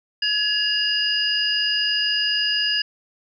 sine tone cluster, 1691 / 2837 / 4924 Hz, G#6 / F7 / D#8, +31 / +27 / -19 cents, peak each -25 / -23 / -22 dBFS, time 0.22-2.82 s, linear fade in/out 5 ms, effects none

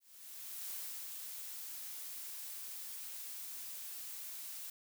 blue noise with ADSR envelope, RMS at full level -43 dBFS, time 0-4.7 s, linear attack 730 ms, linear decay 320 ms, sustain -3 dB, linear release 3 ms, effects none

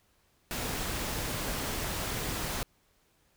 pink noise, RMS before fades -34 dBFS, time 0.51-2.63 s, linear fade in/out 0 ms, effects pink hiss -69 dBFS RMS until 3.36 s

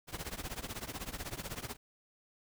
pink noise with tremolo, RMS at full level -38 dBFS, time 0.07-1.77 s, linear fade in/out 50 ms, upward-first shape triangle, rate 16 Hz, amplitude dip 95%, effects none

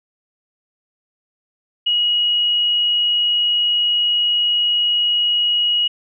sine tone, 2900 Hz, F#7, 35 cents flat, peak -14 dBFS, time 1.86-5.88 s, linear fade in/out 10 ms, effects none

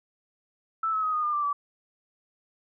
sine tone with pitch steps, 1318.5 / 1289.1 / 1260.4 / 1232.3 / 1204.9 / 1178 / 1151.8 Hz, E6 / E6 / D#6 / D#6 / D6 / D6 / D6, 0 / -39 / +22 / -17 / +44 / +5 / -34 cents, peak -24 dBFS, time 0.83-1.53 s, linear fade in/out 5 ms, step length 100 ms, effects none

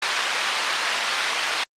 pink band-pass noise, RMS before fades -23 dBFS, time 0.02-1.64 s, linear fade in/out 5 ms, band 1200 to 4500 Hz, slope 12 dB/octave, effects low-pass 10000 Hz 12 dB/octave + Opus 24 kbps

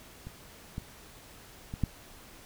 clicks, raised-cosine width 5 ms, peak -29 / -23 / -24 / -14 dBFS, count 4, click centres 0.27 / 0.781 / 1.739 / 1.837 s, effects pink hiss -52 dBFS RMS until 2.45 s

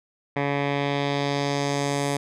10% pulse tone with low-pass filter sweep, 141.8 Hz, C#3, 40 cents sharp, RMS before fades -25 dBFS, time 0.36-2.17 s, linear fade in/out 5 ms, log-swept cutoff 2100 to 9400 Hz, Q 1.6, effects none

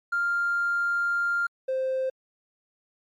triangle tone pair in turn, 1396.9 / 523.2 Hz, F6 / C5, 0 / 0 cents, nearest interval octave + perfect fourth, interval 1700 cents, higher first, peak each -19 / -21 dBFS, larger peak first, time 0.12-1.47 / 1.68-2.1 s, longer first, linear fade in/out 10 ms, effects tanh soft clip ceiling -20 dBFS + MP3 96 kbps

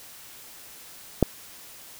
click, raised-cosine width 2 ms, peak -3 dBFS, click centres 1.227 s, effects white hiss -46 dBFS RMS until 1.99 s

